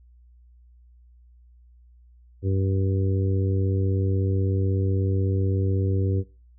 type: harmonic tone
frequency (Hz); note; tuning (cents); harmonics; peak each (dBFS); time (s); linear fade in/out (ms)
96.2; G2; -32; 1 / 2 / 3 / 4 / 5; -21 / -34 / -31 / -31 / -35; 2.42-6.24; 50
effects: noise-tail reverb RT60 0.3 s tail -18 dB re dry + added 60 Hz sine -50 dBFS peak until 6.58 s

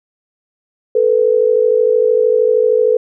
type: tone pair together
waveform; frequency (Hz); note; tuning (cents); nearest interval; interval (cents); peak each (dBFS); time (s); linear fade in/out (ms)
sine; 439.7 / 492.8; A4 / B4; -1 / -4; major second; 197; -12; 0.95-2.97; 5
effects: none

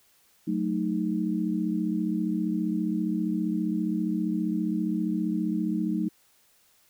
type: chord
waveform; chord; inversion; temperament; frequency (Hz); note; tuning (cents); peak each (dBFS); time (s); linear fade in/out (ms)
sine; D# diminished; first; equal; 185 / 220 / 311.1; F#3 / A3 / D#4; 0 / 0 / 0; -29; 0.47-6.09; 10
effects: white hiss -63 dBFS RMS until 6.89 s

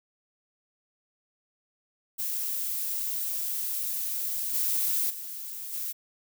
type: noise with level steps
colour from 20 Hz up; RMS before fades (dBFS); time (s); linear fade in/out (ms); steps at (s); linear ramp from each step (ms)
violet; -31 / -27 / -38 / -33; 2.18-5.93; 20; 4.53 / 5.09 / 5.72; 20
effects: none

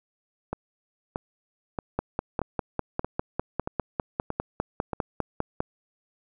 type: two click trains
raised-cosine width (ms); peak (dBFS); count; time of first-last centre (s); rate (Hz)
1; -15 / -11; 8 / 19; 0.53-4.933 / 1.99-5.604; 1.59 / 4.98
effects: none

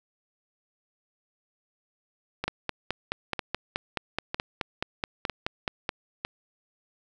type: two click trains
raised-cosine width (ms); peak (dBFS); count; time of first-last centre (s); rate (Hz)
0.3; -11 / -13; 17 / 5; 2.48-5.892 / 2.44-6.25; 4.69 / 1.05
effects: none

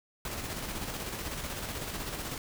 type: noise with tremolo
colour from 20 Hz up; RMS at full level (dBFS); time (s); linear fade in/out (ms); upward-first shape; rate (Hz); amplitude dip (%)
pink; -36; 0.25-2.38; 2; square; 16; 35
effects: none

